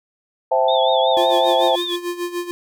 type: chord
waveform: sine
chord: A minor seventh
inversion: first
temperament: equal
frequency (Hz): 523.3 / 659.3 / 784 / 880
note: C5 / E5 / G5 / A5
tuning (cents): 0 / 0 / 0 / 0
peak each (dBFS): -18 / -19 / -21 / -20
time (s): 0.51-1.76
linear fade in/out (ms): 10
type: tone with vibrato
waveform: sine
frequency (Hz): 3520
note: A7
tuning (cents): 0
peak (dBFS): -23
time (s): 0.68-1.96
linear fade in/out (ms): 5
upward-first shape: triangle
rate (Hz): 5.4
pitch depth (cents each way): 110
type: tone with tremolo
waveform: square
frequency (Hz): 350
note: F4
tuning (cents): +4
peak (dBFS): -21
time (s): 1.17-2.51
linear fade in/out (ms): 0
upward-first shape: sine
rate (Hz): 6.8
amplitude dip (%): 75
effects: none